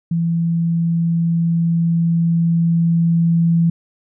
sine tone with level ramp, 167.5 Hz, E3, 28 cents sharp, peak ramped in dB -15 to -11 dBFS, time 0.11-3.7 s, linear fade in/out 5 ms, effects none

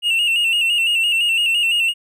triangle tone with vibrato, 2778 Hz, F7, 10 cents flat, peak -13 dBFS, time 0.02-1.94 s, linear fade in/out 50 ms, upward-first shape square, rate 5.9 Hz, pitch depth 51 cents each way, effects none

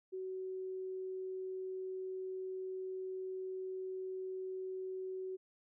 sine tone, 375.3 Hz, F#4, 25 cents sharp, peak -39 dBFS, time 0.12-5.37 s, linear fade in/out 20 ms, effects none

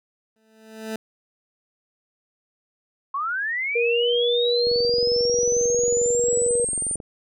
20% pulse tone with exponential growth, 220 Hz, A3, in tune, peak -21 dBFS, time 0.36-0.96 s, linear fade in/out 2 ms, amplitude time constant 130 ms
sine linear sweep, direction up, 1068 to 9070 Hz, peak -23 dBFS, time 3.14-6.96 s, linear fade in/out 5 ms
sine tone with pitch glide, 471.4 to 479.6 Hz, A#4 to A#4, +19 to +49 cents, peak -19 dBFS, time 3.75-6.65 s, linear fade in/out 10 ms, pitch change +30 cents, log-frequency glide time 3.96-4.08 s
click train, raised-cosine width 2 ms, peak -23 dBFS, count 53, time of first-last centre 4.67-7.002 s, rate 22.3 Hz
effects none

